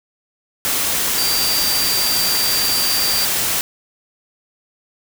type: tone in noise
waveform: sine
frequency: 4699 Hz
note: D8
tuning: in tune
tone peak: -19 dBFS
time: 1.18-3.25 s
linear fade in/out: 0 ms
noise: white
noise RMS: -19 dBFS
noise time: 0.65-3.61 s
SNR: -3 dB
effects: none